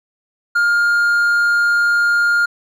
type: tone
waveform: triangle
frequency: 1411 Hz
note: F6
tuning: 17 cents sharp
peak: -10 dBFS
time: 0.55-2.46 s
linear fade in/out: 10 ms
effects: none